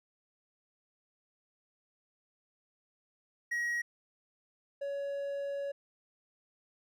triangle tone pair in turn, 1900 / 561.3 Hz, A#6 / C#5, +33 / +22 cents, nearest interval octave + major sixth, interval 2111 cents, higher first, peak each -29 / -32 dBFS, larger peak first, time 3.51-3.82 / 4.81-5.72 s, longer second, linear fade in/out 10 ms, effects none

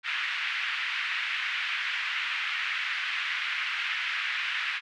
white band-pass noise, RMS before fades -31 dBFS, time 0.03-4.81 s, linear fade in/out 50 ms, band 1500 to 2700 Hz, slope 24 dB/octave, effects none

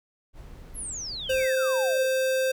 brown noise, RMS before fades -43 dBFS, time 0.33-1.47 s, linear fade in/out 50 ms
sine exponential sweep, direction down, 11690 to 440 Hz, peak -32 dBFS, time 0.74-2.08 s, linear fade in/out 50 ms
square tone, 523.3 Hz, C5, in tune, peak -23 dBFS, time 1.29-2.52 s, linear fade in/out 10 ms
effects none

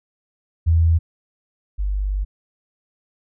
sine tone pair in turn, 82.41 / 49.24 Hz, E2 / G1, 0 / +8 cents, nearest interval major sixth, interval 892 cents, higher first, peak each -12 / -19 dBFS, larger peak first, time 0.66-0.99 / 1.78-2.25 s, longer second, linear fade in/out 20 ms, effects none

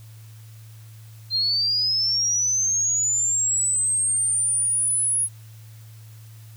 sine linear sweep, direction up, 4135 to 10530 Hz, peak -19 dBFS, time 1.3-5.29 s, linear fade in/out 50 ms, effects added 110 Hz sine -41 dBFS peak until 6.56 s + white hiss -54 dBFS RMS until 6.56 s

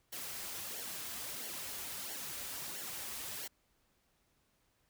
white noise with flanger, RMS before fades -43 dBFS, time 0.12-3.48 s, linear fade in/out 10 ms, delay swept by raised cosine 0.79 to 6.59 ms, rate 1.5 Hz, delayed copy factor -0.65, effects pink hiss -75 dBFS RMS until 4.89 s

